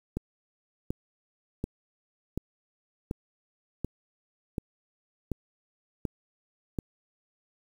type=click train; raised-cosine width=3 ms; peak=-17 dBFS; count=10; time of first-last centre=0.17-6.788 s; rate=1.36 Hz; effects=8-bit